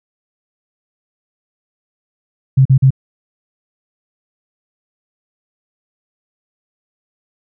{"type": "tone bursts", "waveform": "sine", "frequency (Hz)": 133, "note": "C3", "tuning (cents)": 29, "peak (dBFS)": -5, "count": 3, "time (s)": [2.57, 2.906], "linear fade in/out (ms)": 10, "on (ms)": 84, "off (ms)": 42, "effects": []}